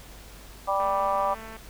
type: harmonic tone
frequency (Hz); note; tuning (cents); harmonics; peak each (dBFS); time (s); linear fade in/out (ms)
196; G3; 0; 3 / 4 / 5 / 6; -28 / -28 / -28 / -28; 0.67-1.35; 20
type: click train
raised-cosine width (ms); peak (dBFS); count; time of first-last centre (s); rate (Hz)
0.5; -28; 171; 0.8-1.566; 222
effects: added 49 Hz sine -47 dBFS peak until 1.69 s + pink hiss -48 dBFS RMS until 1.69 s